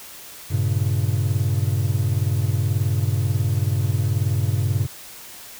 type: chord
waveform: triangle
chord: G diminished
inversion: none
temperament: equal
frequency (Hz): 98 / 116.54 / 138.59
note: G2 / Bb2 / Db3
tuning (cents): 0 / 0 / 0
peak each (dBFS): -19 / -21 / -23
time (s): 0.5-4.87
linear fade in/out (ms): 20
effects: white hiss -40 dBFS RMS until 5.59 s